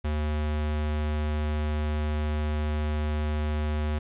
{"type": "tone", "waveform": "square", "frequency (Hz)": 75.6, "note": "D#2", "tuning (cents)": -49, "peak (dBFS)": -26, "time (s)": [0.04, 3.99], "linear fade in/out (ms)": 10, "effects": ["resampled to 8000 Hz", "10-bit"]}